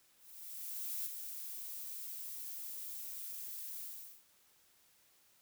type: noise with ADSR envelope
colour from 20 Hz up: violet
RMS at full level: -39 dBFS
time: 0.17-4.24 s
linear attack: 890 ms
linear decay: 18 ms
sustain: -6 dB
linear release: 410 ms
effects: white hiss -69 dBFS RMS until 5.41 s